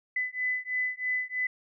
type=beating tone pair; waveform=sine; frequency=2004 / 2007.1 Hz; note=B6 / B6; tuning=+25 / +27 cents; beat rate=3.1 Hz; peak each=-31 dBFS; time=0.16-1.47 s; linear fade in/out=5 ms; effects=none